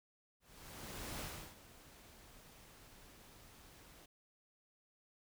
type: noise with ADSR envelope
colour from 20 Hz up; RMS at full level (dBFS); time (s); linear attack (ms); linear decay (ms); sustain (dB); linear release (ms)
pink; -44; 0.4-4.06; 810; 330; -16; 6
effects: none